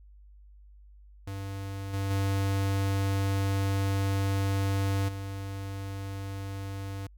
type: tone with level steps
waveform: square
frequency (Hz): 98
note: G2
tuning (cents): 0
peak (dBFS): -35 / -29 / -26 / -35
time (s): 1.27-7.07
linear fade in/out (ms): 5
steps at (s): 1.93 / 2.1 / 5.08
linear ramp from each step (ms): 10
effects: added 50 Hz sine -50 dBFS peak until 7.17 s